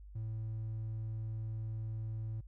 triangle tone, 110 Hz, A2, in tune, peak -34 dBFS, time 0.15-2.41 s, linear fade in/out 10 ms, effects tanh soft clip ceiling -32 dBFS + added 50 Hz sine -49 dBFS peak until 2.47 s

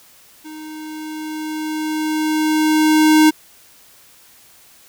square tone with level ramp, 310 Hz, D#4, 6 cents flat, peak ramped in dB -33 to -8 dBFS, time 0.44-3.31 s, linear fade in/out 20 ms, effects white hiss -48 dBFS RMS until 4.88 s

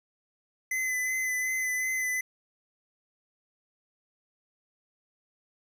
square tone with vibrato, 2026 Hz, B6, 44 cents sharp, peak -28 dBFS, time 0.71-2.21 s, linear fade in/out 5 ms, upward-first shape sine, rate 2.7 Hz, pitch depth 20 cents each way, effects none

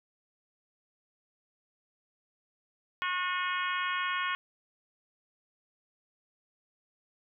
harmonic tone with a mistuned harmonic, 363 Hz, F#4, 33 cents flat, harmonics 3 / 4 / 5 / 6 / 7 / 8 / 9, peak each -33 / -35 / -37 / -39 / -40 / -41 / -42 dBFS, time 3.02-4.35 s, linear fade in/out 0 ms, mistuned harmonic 7, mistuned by -19 cents, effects none

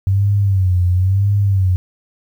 sine tone with vibrato, 95.2 Hz, F#2, 50 cents sharp, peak -11 dBFS, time 0.07-1.76 s, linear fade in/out 0 ms, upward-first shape sine, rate 0.98 Hz, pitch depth 110 cents each way, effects 8-bit

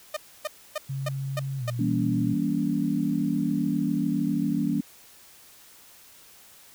sawtooth tone bursts, 609 Hz, D#5, 37 cents flat, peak -23 dBFS, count 6, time 0.14-1.702 s, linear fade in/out 5 ms, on 27 ms, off 280 ms
sine tone with pitch glide, 135.8 to 120.29 Hz, C#3 to B2, -35 to -45 cents, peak -28 dBFS, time 0.89-2.34 s, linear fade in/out 10 ms, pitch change -210 cents, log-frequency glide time 1.58-1.64 s
sine chord, E diminished seventh, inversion none, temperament just, 164.81 / 197.78 / 237.3 / 284.8 Hz, E3 / G3 / Bb3 / Db4, 0 / +16 / +31 / +47 cents, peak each -30 / -29 / -28 / -27 dBFS, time 1.79-4.81 s, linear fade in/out 5 ms
effects white hiss -52 dBFS RMS until 6.74 s

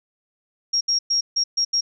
sine tone bursts at uneven times, 5588 Hz, F8, in tune, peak -17 dBFS, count 6, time 0.73-0.81 / 0.88-0.99 / 1.1-1.21 / 1.36-1.44 / 1.57-1.65 / 1.73-1.81 s, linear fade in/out 10 ms, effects none

